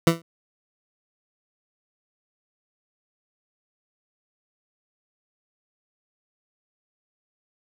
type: tone with exponential decay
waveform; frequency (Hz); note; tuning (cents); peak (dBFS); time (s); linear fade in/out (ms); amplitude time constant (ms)
20% pulse; 166.4; E3; +17; -6; 0.07-0.22; 2; 31
effects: none